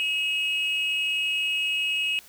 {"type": "tone pair together", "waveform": "sine", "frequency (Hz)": [2565, 2876], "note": ["E7", "F#7"], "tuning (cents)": [-48, -50], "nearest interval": "major second", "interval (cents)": 198, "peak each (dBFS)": [-24, -25], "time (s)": [0, 2.19], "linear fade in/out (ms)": 0, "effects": ["tanh soft clip ceiling -19 dBFS", "white hiss -51 dBFS RMS until 2.28 s"]}